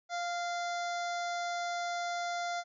harmonic tone with a mistuned harmonic, 698.5 Hz, F5, in tune, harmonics 1 / 2 / 3 / 5 / 6 / 7 / 8 / 9 / 10, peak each -34 / -40 / -44 / -48 / -50 / -51 / -52 / -53 / -54 dBFS, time 0.09-2.64 s, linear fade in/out 50 ms, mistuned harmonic 3, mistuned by -24 cents, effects none

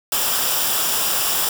white noise with comb filter, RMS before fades -20 dBFS, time 0.12-1.49 s, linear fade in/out 2 ms, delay 0.47 ms, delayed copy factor -0.55, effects none

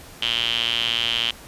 sawtooth tone with band-pass filter, 116.54 Hz, A#2, in tune, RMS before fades -23 dBFS, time 0.22-1.31 s, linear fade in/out 5 ms, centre 3100 Hz, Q 9.3, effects pink hiss -43 dBFS RMS until 1.47 s + resampled to 32000 Hz

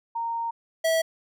sine / square tone pair in turn, 925 / 651 Hz, A#5 / E5, -14 / -22 cents, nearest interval tritone, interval 608 cents, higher first, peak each -26 / -21 dBFS, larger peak second, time 0.15-0.51 / 0.84-1.02 s, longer first, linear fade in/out 10 ms, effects none

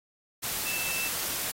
sine tone in noise, 2653 Hz, E7, 10 cents sharp, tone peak -33 dBFS, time 0.65-1.09 s, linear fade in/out 20 ms, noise white, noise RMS -32 dBFS, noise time 0.42-1.52 s, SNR -4 dB, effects AAC 48 kbps

